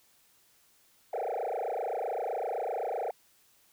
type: tone with frequency modulation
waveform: sine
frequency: 621 Hz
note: D#5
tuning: 3 cents flat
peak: -28 dBFS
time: 1.13-3.11 s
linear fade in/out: 5 ms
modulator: 27.8 Hz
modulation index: 6.7
effects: tanh soft clip ceiling -29 dBFS + white hiss -65 dBFS RMS until 3.72 s